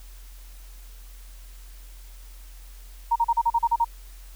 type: tone bursts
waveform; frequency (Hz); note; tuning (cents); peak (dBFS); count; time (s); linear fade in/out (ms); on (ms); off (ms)
sine; 932.3; A#5; 0; -17; 9; 3.11-3.847; 10; 49; 37
effects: added 43 Hz sine -41 dBFS peak until 4.35 s + white hiss -53 dBFS RMS until 4.35 s